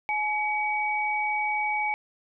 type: tone pair together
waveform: sine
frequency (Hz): 847 / 2266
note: G#5 / C#7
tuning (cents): +34 / +37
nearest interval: octave + perfect fourth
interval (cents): 1703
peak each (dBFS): -27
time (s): 0.09-1.94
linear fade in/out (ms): 0
effects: none